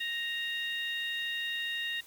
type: harmonic tone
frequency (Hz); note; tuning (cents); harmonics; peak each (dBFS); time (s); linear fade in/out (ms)
932.3; A#5; 0; 2 / 3 / 4; -35 / -37 / -38; 0-2.01; 10
effects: white hiss -55 dBFS RMS until 2.06 s + Opus 48 kbps